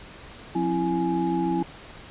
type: tone cluster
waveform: sine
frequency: 178.1 / 266.3 / 332.7 / 836 Hz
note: F3 / C4 / E4 / G#5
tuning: +34 / +31 / +16 / +11 cents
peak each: -28 / -29 / -25 / -29 dBFS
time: 0.55-1.63 s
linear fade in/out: 5 ms
effects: pink hiss -44 dBFS RMS until 2.1 s + resampled to 8000 Hz